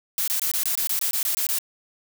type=noise bursts; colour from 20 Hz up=blue; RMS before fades=-24 dBFS; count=12; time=0.18-1.586 s; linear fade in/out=0 ms; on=97 ms; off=22 ms; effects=none